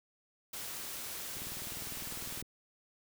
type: noise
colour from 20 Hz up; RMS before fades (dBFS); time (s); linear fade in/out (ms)
white; -42; 0.53-2.42; 5
type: click train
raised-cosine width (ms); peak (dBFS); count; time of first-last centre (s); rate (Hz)
3; -35; 22; 1.37-2.425; 19.9
effects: none